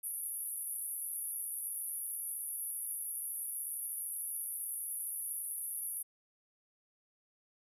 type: band-pass noise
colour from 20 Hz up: white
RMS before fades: -40 dBFS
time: 0.03-6.03 s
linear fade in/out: 10 ms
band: 10000 to 12000 Hz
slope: 96 dB/octave
effects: none